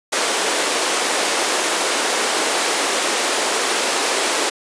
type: high-pass noise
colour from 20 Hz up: pink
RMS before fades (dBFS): -19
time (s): 0.12-4.5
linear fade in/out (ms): 10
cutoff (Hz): 340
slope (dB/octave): 24
effects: resampled to 22050 Hz